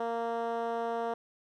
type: tone with band-pass filter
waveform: 10% pulse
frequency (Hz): 231.7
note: A#3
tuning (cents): -10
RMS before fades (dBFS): -33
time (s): 0-1.14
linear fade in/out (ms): 5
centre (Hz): 580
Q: 1.5
effects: none

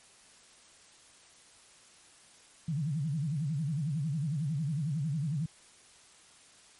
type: tone with vibrato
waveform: sine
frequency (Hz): 149.9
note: D3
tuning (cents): +36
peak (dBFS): -29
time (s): 2.68-5.46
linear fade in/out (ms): 5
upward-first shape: sine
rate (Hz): 11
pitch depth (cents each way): 200
effects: white hiss -58 dBFS RMS until 6.79 s + MP3 48 kbps

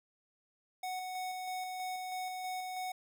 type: tone with tremolo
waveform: square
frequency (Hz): 740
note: F#5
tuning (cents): 0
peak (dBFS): -37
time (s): 0.83-2.92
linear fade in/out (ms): 5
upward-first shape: square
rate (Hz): 3.1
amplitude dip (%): 25
effects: none

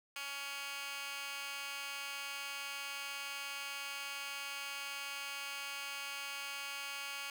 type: tone with high-pass filter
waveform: 15% pulse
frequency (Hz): 280.2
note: C#4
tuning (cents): +19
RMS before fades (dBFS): -43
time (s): 0.16-7.3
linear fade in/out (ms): 2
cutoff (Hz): 1900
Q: 2
effects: none

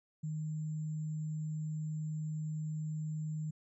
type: tone with sample-and-hold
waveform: sine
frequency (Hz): 154.8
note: D#3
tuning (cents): -9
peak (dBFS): -35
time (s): 0.23-3.51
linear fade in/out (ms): 10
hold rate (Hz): 7350
effects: resampled to 24000 Hz

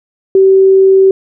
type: tone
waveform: sine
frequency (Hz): 384.2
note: G4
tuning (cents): -35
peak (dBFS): -3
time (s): 0.35-1.11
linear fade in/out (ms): 2
effects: none

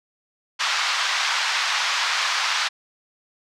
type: band-pass noise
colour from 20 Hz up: pink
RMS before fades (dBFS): -23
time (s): 0.59-2.69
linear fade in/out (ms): 20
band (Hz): 1000 to 5700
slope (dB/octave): 24
effects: none

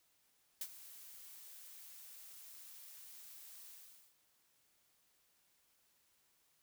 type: noise with ADSR envelope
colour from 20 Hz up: blue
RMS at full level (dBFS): -40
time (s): 0.61-4.16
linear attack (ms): 3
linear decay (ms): 54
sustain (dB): -15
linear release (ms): 470
effects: white hiss -75 dBFS RMS until 6.62 s

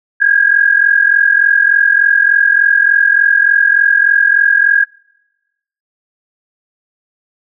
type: tone pair together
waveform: sine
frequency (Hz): 1610.6 / 1654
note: G6 / G#6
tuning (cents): +46 / -8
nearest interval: unison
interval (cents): 46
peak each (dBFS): -10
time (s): 0.2-4.85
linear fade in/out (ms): 20
effects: noise-tail reverb RT60 1.0 s tail -26 dB re dry

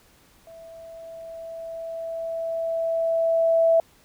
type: tone with level ramp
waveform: sine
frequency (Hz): 659.3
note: E5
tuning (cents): 0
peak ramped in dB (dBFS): -42 to -14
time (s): 0.47-3.8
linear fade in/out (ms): 2
effects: pink hiss -57 dBFS RMS until 4.04 s

